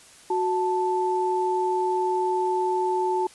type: tone pair together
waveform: sine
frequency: 368.2 / 880 Hz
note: F#4 / A5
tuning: -8 / 0 cents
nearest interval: octave + minor third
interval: 1508 cents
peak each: -24 dBFS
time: 0.3-3.27 s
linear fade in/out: 5 ms
effects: white hiss -50 dBFS RMS until 3.34 s + resampled to 24000 Hz